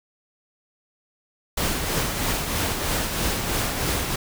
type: noise with tremolo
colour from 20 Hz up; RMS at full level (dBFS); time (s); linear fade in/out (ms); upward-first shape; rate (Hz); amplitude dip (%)
pink; -23; 1.57-4.16; 5; triangle; 3.1; 45
effects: none